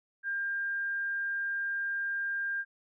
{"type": "tone", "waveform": "sine", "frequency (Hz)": 1600, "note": "G6", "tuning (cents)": 35, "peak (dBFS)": -30, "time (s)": [0.23, 2.65], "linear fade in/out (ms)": 50, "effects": []}